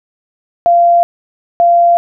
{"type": "tone pair in turn", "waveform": "sine", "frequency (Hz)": [690, 690], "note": ["F5", "F5"], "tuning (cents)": [-21, -21], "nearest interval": "unison", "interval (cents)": 0, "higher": "neither", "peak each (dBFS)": -5, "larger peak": "neither", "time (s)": [[0.66, 1.03], [1.6, 1.97]], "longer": "neither", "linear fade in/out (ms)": 0, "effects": []}